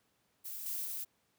violet noise with level steps, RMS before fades -43 / -38 / -40 dBFS, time 0.44-1.05 s, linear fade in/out 20 ms, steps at 0.66 / 0.85 s, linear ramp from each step 2 ms, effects pink hiss -75 dBFS RMS until 1.38 s + high-pass 100 Hz 12 dB/octave

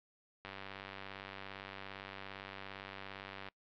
click train, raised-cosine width 0.3 ms, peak -29 dBFS, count 297, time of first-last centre 0.45-3.486 s, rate 97.5 Hz, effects noise-tail reverb RT60 0.1 s tail -24 dB re dry + low-pass 4000 Hz 12 dB/octave

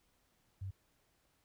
sine tone, 96 Hz, G2, 36 cents flat, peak -39 dBFS, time 0.61-0.71 s, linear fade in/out 10 ms, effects pink hiss -75 dBFS RMS until 1.44 s

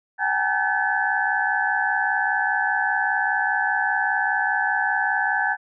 sine tone cluster, 763 / 828 / 907 / 1525 / 1720 Hz, G5 / G#5 / A#5 / G6 / A6, -47 / -5 / -48 / -48 / -40 cents, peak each -28 / -26 / -31 / -24 / -24 dBFS, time 0.18-5.57 s, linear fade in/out 50 ms, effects none

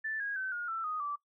sine tone with pitch steps, 1760 / 1642.1 / 1532.2 / 1429.6 / 1333.8 / 1244.5 / 1161.2 Hz, A6 / G#6 / G6 / F6 / E6 / D#6 / D6, 0 / -20 / -40 / +40 / +20 / 0 / -20 cents, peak -33 dBFS, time 0.04-1.16 s, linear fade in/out 10 ms, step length 160 ms, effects noise-tail reverb RT60 0.1 s tail -19 dB re dry

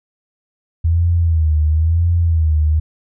sine tone with vibrato, 81.1 Hz, E2, 28 cents flat, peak -11 dBFS, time 0.84-2.8 s, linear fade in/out 10 ms, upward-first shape sine, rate 0.98 Hz, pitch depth 100 cents each way, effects none

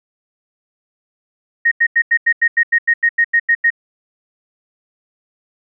sine tone bursts, 1864.7 Hz, A#6, in tune, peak -9 dBFS, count 14, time 1.65-3.704 s, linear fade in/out 10 ms, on 65 ms, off 88 ms, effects none

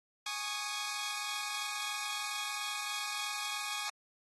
10% pulse chord, Ab suspended fourth, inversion none, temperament equal with one note detuned, 830.6 / 1108.7 / 1232.3 Hz, Ab5 / Db6 / Eb6, 0 / 0 / -17 cents, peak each -32 dBFS, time 0.26-3.9 s, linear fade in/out 5 ms, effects AAC 32 kbps

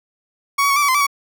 30% pulse tone with pitch steps, 1119 / 1130 / 1108 / 1171 / 1136 / 1035 / 1155 / 1126 Hz, C#6 / C#6 / C#6 / D6 / C#6 / C6 / D6 / C#6, +16 / +33 / -1 / -5 / +42 / -19 / -29 / +27 cents, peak -11 dBFS, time 0.58-1.068 s, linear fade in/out 10 ms, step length 61 ms, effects none

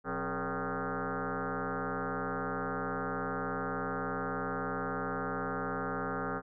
sine tone with frequency modulation, 481.6 Hz, B4, 44 cents flat, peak -32 dBFS, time 0.04-6.42 s, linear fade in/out 50 ms, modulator 150 Hz, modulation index 6.9, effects none

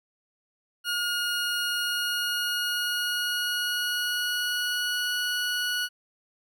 20% pulse tone with pitch glide, 1432 to 1465.5 Hz, F6 to F#6, +43 to -17 cents, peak -21 dBFS, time 0.84-5.89 s, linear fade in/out 50 ms, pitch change +40 cents, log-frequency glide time 1.79-5.16 s, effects none

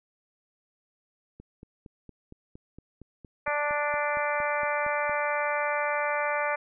click train, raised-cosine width 3 ms, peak -32 dBFS, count 17, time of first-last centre 1.4-5.095 s, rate 4.33 Hz
harmonic tone, 293.7 Hz, D4, in tune, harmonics 2 / 3 / 4 / 5 / 6 / 7 / 8, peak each -30 / -32 / -33 / -34 / -35 / -35 / -36 dBFS, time 3.46-6.56 s, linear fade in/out 10 ms
effects none

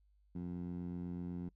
15% pulse tone with band-pass filter, 88 Hz, F2, 14 cents sharp, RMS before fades -42 dBFS, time 0.35-1.49 s, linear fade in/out 5 ms, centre 190 Hz, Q 1.7, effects noise-tail reverb RT60 0.1 s tail -25 dB re dry + added 50 Hz sine -67 dBFS peak until 1.55 s

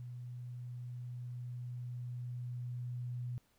sine tone with level ramp, 122.8 Hz, B2, 9 cents flat, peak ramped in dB -43 to -37 dBFS, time 0-3.38 s, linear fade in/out 0 ms, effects pink hiss -73 dBFS RMS until 3.58 s

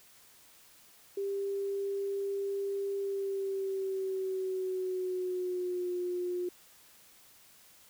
sine tone with pitch glide, 396.5 to 357.3 Hz, G4 to F4, +20 to +40 cents, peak -31 dBFS, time 1.17-6.49 s, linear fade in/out 5 ms, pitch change -180 cents, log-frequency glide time 2.97-5.92 s, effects white hiss -59 dBFS RMS until 7.89 s

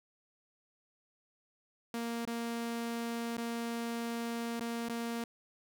sawtooth tone with dropouts, 233.1 Hz, A#3, in tune, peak -31 dBFS, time 1.94-5.24 s, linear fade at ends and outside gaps 2 ms, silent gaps 2.252-2.274 / 3.37-3.379 / 4.597-4.607 / 4.886-4.896 s, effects none

